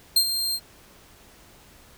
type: tone with ADSR envelope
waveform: sawtooth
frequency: 4186 Hz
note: C8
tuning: in tune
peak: -11 dBFS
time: 0.16-0.6 s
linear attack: 6 ms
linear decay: 75 ms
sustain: -10 dB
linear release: 56 ms
effects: pink hiss -52 dBFS RMS until 1.97 s